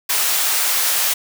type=high-pass noise; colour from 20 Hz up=white; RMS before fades=-18 dBFS; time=0.09-1.14 s; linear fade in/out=10 ms; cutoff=630 Hz; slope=12 dB/octave; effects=none